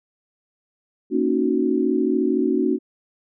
sine chord, D# minor seventh, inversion second, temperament equal, 233.1 / 277.2 / 311.1 / 370 Hz, A#3 / C#4 / D#4 / F#4, 0 / 0 / 0 / 0 cents, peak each -24 / -22 / -24 / -22 dBFS, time 1.1-2.79 s, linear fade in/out 50 ms, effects none

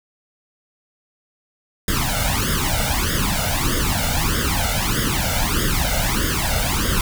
pink noise with flanger, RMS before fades -20 dBFS, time 1.88-7.01 s, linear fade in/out 2 ms, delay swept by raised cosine 0.59 to 1.42 ms, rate 1.6 Hz, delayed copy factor +1, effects none

